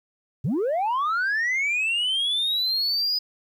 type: linear sweep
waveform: sine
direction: up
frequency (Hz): 106 to 5000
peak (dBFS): -19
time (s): 0.44-3.19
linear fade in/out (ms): 10
effects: tanh soft clip ceiling -20 dBFS + 10-bit